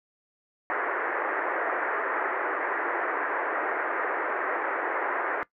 white band-pass noise, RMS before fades -29 dBFS, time 0.7-5.43 s, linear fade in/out 0 ms, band 320 to 1900 Hz, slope 48 dB/octave, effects noise-tail reverb RT60 0.1 s tail -20 dB re dry

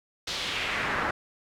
brown noise with band-pass filter sweep, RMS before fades -30 dBFS, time 0.27-1.11 s, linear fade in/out 5 ms, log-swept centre 4500 to 1300 Hz, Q 1.9, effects none

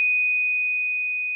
sine tone with level ramp, 2489 Hz, D#7, in tune, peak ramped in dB -17 to -24 dBFS, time 0-1.35 s, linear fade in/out 0 ms, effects none

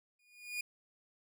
40% pulse tone with exponential growth, 2444 Hz, D#7, 32 cents flat, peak -33 dBFS, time 0.19-0.61 s, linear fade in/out 5 ms, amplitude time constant 91 ms, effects none

